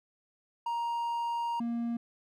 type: tone pair in turn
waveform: triangle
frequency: 938 / 234.5 Hz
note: A#5 / A#3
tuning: +11 / +11 cents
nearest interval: 2 octaves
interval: 2400 cents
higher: first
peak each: -28 dBFS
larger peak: neither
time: 0.66-1.6 / 1.6-1.97 s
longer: first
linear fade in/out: 5 ms
effects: none